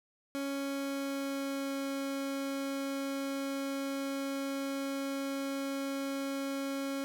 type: tone with pitch glide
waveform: 30% pulse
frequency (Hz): 277.2 to 274.6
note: C#4 to C#4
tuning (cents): 0 to -16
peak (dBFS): -31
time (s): 0.35-7.04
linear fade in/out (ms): 0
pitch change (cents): -16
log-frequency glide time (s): 0.47-1.77
effects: none